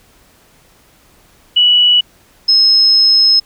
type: tone pair in turn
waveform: sine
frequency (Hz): 2944 / 5175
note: F#7 / E8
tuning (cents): -9 / -33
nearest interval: minor seventh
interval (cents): 976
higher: second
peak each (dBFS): -6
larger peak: neither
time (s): 1.56-2.01 / 2.48-3.4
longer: second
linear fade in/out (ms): 10
effects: pink hiss -49 dBFS RMS until 3.45 s